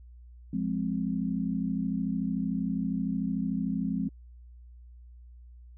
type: chord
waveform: sine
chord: F minor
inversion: none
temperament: equal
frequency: 174.61 / 207.7 / 261.6 Hz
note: F3 / Ab3 / C4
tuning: 0 / 0 / 0 cents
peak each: -32 / -31 / -32 dBFS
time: 0.53-4.09 s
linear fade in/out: 5 ms
effects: added 60 Hz sine -47 dBFS peak until 5.77 s